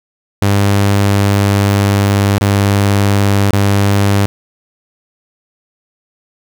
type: tone with dropouts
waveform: sawtooth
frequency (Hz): 100.3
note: G2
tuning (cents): +40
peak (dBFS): -5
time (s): 0.42-4.26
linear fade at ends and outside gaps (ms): 0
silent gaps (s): 2.382-2.411 / 3.507-3.531
effects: none